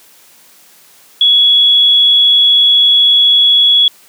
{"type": "tone", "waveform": "sine", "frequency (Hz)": 3366, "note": "G#7", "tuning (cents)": 23, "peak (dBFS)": -5, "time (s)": [1.21, 3.88], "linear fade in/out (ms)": 2, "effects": ["white hiss -44 dBFS RMS until 4.08 s", "high-pass 150 Hz 12 dB/octave"]}